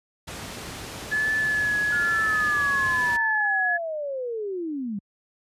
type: low-pass noise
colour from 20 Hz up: pink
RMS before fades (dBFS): -36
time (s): 0.27-3.17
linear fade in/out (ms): 10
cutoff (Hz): 9800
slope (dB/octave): 12
type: tone with vibrato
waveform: sine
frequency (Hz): 1713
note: A6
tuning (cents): -47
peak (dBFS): -21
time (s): 1.11-3.78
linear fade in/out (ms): 20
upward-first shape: triangle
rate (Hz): 1.1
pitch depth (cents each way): 33
type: linear sweep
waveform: sine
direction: down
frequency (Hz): 1445 to 190.6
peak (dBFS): -27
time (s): 1.92-4.99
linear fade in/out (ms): 5
effects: high-pass 60 Hz 12 dB/octave + resampled to 32000 Hz